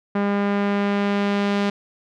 sawtooth tone with low-pass filter sweep, 201.9 Hz, G#3, 49 cents flat, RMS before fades -21 dBFS, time 0.15-1.7 s, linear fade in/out 5 ms, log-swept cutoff 1700 to 3900 Hz, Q 0.95, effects none

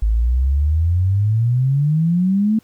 sine exponential sweep, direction up, 51.91 to 223.7 Hz, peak -13 dBFS, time 0.02-2.59 s, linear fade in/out 5 ms, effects pink hiss -56 dBFS RMS until 2.63 s

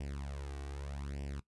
sawtooth tone with flanger, 70 Hz, C#2, 18 cents sharp, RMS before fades -42 dBFS, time 0-1.4 s, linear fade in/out 5 ms, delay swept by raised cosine 0.37 to 2.67 ms, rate 0.82 Hz, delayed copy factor +0.8, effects noise-tail reverb RT60 0.1 s tail -17 dB re dry + resampled to 24000 Hz

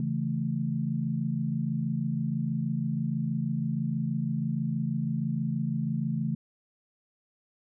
sine chord, A major, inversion first, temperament equal, 138.59 / 164.81 / 220 Hz, C#3 / E3 / A3, 0 / 0 / 0 cents, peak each -31 dBFS, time 0-6.35 s, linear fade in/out 2 ms, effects none

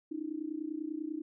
sine tone with amplitude modulation, 310 Hz, D#4, 6 cents flat, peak -31 dBFS, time 0.11-1.22 s, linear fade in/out 10 ms, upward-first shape sine, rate 30.1 Hz, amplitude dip 90%, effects none

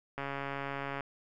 click train, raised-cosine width 0.5 ms, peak -22 dBFS, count 116, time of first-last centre 0.18-1.007 s, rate 139 Hz, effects none

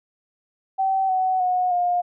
sine tone with pitch steps, 769 / 748.8 / 729.2 / 710.1 Hz, G5 / F#5 / F#5 / F5, -33 / +20 / -25 / +29 cents, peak -18 dBFS, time 0.78-2.02 s, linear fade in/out 20 ms, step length 310 ms, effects none

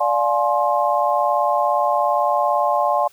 sine chord, D half-diminished seventh, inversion none, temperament just, 587.3 / 704.8 / 845.8 / 1057.2 Hz, D5 / F5 / Ab5 / C6, 0 / +16 / +31 / +18 cents, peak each -21 dBFS, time 0-3.08 s, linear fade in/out 10 ms, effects white hiss -53 dBFS RMS until 3.12 s

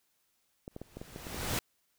clicks, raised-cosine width 2 ms, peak -28 dBFS, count 9, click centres 0.679 / 0.764 / 0.816 / 0.97 / 1.015 / 1.161 / 1.268 / 1.345 / 1.432 s
pink noise with exponential growth, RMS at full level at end -30 dBFS, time 0.71-1.59 s, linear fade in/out 2 ms, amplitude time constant 190 ms
effects white hiss -75 dBFS RMS until 1.98 s

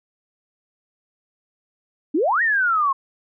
sine exponential two-way sweep, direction up then down, 273.1 to 1900 to 1059 Hz, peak -16 dBFS, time 2.14-2.93 s, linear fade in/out 10 ms, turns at 2.42 s, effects none

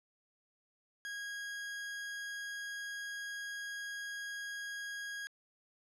40% pulse tone, 1642 Hz, G#6, 20 cents flat, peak -39 dBFS, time 1.05-5.27 s, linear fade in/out 0 ms, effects low-pass 10000 Hz 12 dB/octave

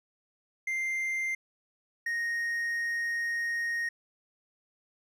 triangle tone pair in turn, 2093 / 1864.7 Hz, C7 / A#6, 0 / 0 cents, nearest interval major second, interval 200 cents, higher first, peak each -27 dBFS, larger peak neither, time 0.67-1.35 / 2.06-3.89 s, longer second, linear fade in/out 5 ms, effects none

